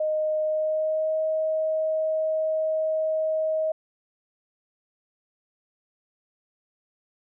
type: tone with pitch glide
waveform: sine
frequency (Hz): 619 to 630.5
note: D#5 to D#5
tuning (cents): -9 to +23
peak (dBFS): -22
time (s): 0-3.72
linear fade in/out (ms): 5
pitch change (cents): +32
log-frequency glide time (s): 0.44-1.18
effects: none